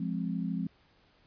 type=chord; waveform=sine; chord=F minor; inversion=none; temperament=equal; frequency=174.61 / 207.7 / 261.6 Hz; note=F3 / Ab3 / C4; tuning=0 / 0 / 0 cents; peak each=-33 / -35 / -36 dBFS; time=0-0.67 s; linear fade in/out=5 ms; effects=pink hiss -65 dBFS RMS until 1.26 s + resampled to 11025 Hz